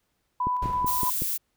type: tone with tremolo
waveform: sine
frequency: 994 Hz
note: B5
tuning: 11 cents sharp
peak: -23 dBFS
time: 0.4-1.1 s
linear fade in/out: 5 ms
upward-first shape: square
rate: 3 Hz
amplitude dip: 30%
type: click train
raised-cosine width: 3 ms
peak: -18 dBFS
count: 5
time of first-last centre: 0.47-1.22 s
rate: 5.33 Hz
type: noise with exponential decay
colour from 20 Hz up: brown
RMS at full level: -29 dBFS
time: 0.62-1.31 s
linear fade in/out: 5 ms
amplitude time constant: 150 ms
type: noise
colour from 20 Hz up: violet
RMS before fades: -28 dBFS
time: 0.86-1.38 s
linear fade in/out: 20 ms
effects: pink hiss -74 dBFS RMS until 1.56 s